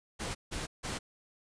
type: noise bursts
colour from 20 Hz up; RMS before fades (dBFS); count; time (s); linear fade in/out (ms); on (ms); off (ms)
pink; -37; 3; 0.19-0.99; 20; 160; 160
effects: resampled to 22050 Hz